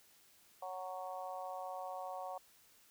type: harmonic tone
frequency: 185 Hz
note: F#3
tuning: in tune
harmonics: 3 / 4 / 5 / 6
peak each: -47 / -44 / -49 / -50 dBFS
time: 0.62-2.38 s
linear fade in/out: 5 ms
effects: white hiss -66 dBFS RMS until 2.9 s